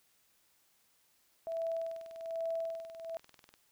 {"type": "tone with tremolo", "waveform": "sine", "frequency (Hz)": 659.3, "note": "E5", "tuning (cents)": 0, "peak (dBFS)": -32, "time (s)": [1.47, 3.17], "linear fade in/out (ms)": 0, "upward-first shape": "sine", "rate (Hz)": 1.2, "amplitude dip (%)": 80}
{"type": "click train", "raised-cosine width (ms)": 0.2, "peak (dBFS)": -38, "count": 42, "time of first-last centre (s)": [1.52, 3.54], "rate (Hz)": 20.3}
{"effects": ["white hiss -71 dBFS RMS until 3.71 s"]}